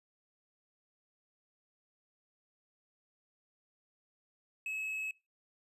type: tone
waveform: triangle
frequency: 2578 Hz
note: E7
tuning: 39 cents flat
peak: -34 dBFS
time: 4.66-5.11 s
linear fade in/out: 2 ms
effects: noise-tail reverb RT60 0.3 s tail -26 dB re dry + resampled to 32000 Hz